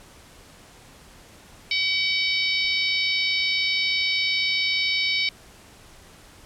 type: harmonic tone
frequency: 759 Hz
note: F#5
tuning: 44 cents sharp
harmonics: 3 / 4 / 5 / 6 / 7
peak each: -24 / -30 / -27 / -29 / -30 dBFS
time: 1.71-5.29 s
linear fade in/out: 2 ms
effects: pink hiss -49 dBFS RMS until 6.45 s + low-pass 11000 Hz 12 dB/octave